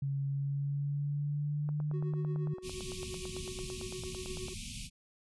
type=tone with pitch glide; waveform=sine; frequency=138.59 to 151.13 Hz; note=C#3 to D3; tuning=0 to +50 cents; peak=-31 dBFS; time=0.02-2.54 s; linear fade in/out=5 ms; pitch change=+150 cents; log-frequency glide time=0.26-2.08 s
type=click train; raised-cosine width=1 ms; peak=-33 dBFS; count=26; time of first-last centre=1.69-4.483 s; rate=8.95 Hz
type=tone with tremolo; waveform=triangle; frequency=370 Hz; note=F#4; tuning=in tune; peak=-37 dBFS; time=1.93-4.54 s; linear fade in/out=10 ms; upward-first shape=triangle; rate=8.5 Hz; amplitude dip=75%
type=band-stop noise; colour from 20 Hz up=pink; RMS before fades=-42 dBFS; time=2.62-4.9 s; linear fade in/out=50 ms; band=250 to 2300 Hz; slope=96 dB/octave
effects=resampled to 24000 Hz